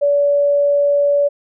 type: tone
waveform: sine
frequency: 573 Hz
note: D5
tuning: 43 cents flat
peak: -11 dBFS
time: 0.01-1.29 s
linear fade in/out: 20 ms
effects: none